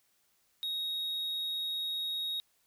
triangle tone, 3765 Hz, A#7, 16 cents sharp, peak -31 dBFS, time 0.63-2.4 s, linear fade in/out 0 ms, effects white hiss -72 dBFS RMS until 2.66 s

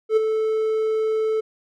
triangle tone with ADSR envelope, 438.1 Hz, A4, 7 cents flat, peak -10 dBFS, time 0.09-1.41 s, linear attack 78 ms, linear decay 13 ms, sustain -7 dB, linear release 14 ms, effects none

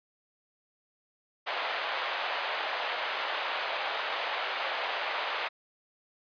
pink band-pass noise, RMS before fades -33 dBFS, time 1.46-5.49 s, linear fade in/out 20 ms, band 600 to 3600 Hz, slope 24 dB/octave, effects resampled to 11025 Hz

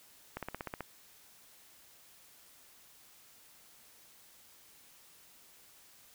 slowing click train, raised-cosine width 0.5 ms, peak -23 dBFS, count 8, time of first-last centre 0.37-0.807 s, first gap 57 ms, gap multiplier 1.03, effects white hiss -60 dBFS RMS until 6.14 s

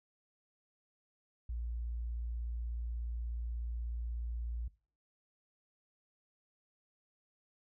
sine tone, 58.27 Hz, A#1, in tune, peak -36 dBFS, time 1.49-4.68 s, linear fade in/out 5 ms, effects noise-tail reverb RT60 0.4 s tail -20 dB re dry

